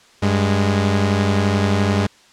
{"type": "tone pair together", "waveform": "sawtooth", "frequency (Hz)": [97.4, 206.4], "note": ["G2", "G#3"], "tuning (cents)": [-11, -10], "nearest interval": "octave + minor second", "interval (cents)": 1301, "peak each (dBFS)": [-13, -15], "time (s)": [0.22, 2.07], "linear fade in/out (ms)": 10, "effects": ["white hiss -50 dBFS RMS until 2.32 s", "low-pass 6000 Hz 12 dB/octave"]}